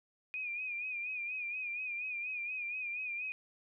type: tone with vibrato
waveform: sine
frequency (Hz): 2452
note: D#7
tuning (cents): -26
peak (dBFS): -36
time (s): 0.34-3.32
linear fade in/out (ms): 0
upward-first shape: sine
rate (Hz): 4.2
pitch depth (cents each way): 65
effects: none